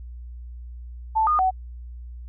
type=tone with pitch steps; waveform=sine; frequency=880 / 1224 / 751 Hz; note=A5 / D#6 / F#5; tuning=0 / -29 / +26 cents; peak=-17 dBFS; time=1.15-1.51 s; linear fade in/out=20 ms; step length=120 ms; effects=added 60 Hz sine -35 dBFS peak until 2.28 s